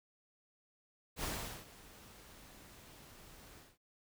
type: noise with ADSR envelope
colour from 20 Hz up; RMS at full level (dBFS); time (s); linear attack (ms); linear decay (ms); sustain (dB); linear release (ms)
pink; -38; 1.16-3.78; 73; 410; -19; 200
effects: none